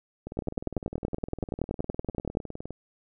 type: two click trains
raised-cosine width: 2 ms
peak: -23 / -14 dBFS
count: 49 / 22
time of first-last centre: 0.27-2.707 / 0.39-2.371 s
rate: 19.7 / 10.6 Hz
effects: none